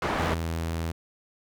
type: low-pass noise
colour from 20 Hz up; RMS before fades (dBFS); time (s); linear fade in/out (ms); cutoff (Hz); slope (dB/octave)
white; -28; 0.02-0.34; 2; 1300; 12
type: tone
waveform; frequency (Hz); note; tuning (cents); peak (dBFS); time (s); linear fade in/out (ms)
sawtooth; 82.41; E2; 0; -24; 0.18-0.92; 10
effects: none